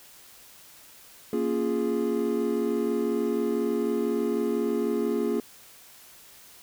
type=chord; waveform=triangle; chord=Bb minor seventh; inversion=none; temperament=equal; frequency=233.1 / 277.2 / 349.2 / 415.3 Hz; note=Bb3 / Db4 / F4 / Ab4; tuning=0 / 0 / 0 / 0 cents; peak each=-27 / -30 / -28 / -26 dBFS; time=1.33-5.4 s; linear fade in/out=2 ms; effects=white hiss -51 dBFS RMS until 6.62 s